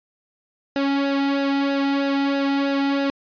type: tone with flanger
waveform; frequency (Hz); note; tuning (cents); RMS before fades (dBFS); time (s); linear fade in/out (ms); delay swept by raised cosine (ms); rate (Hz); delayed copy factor
sawtooth; 277.8; C#4; +4; -21; 0.76-3.1; 0; 0.89 to 1.87; 3.1; -0.65
effects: resampled to 11025 Hz